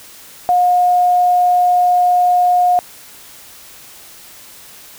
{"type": "tone", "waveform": "sine", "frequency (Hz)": 717, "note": "F5", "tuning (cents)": 45, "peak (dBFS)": -9, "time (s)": [0.49, 2.79], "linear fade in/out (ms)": 0, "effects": ["white hiss -39 dBFS RMS until 4.98 s"]}